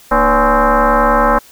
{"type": "tone with frequency modulation", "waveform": "sine", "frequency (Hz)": 232, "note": "A#3", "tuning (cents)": -8, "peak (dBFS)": -8, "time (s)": [0.11, 1.39], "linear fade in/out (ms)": 10, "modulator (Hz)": 267, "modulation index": 4.7, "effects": ["white hiss -43 dBFS RMS until 1.51 s"]}